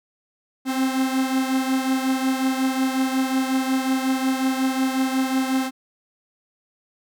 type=beating tone pair; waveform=45% pulse; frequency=261.6 / 267.1 Hz; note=C4 / C4; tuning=0 / +36 cents; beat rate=5.5 Hz; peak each=-21 / -26 dBFS; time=0.65-5.71 s; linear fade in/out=50 ms; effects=none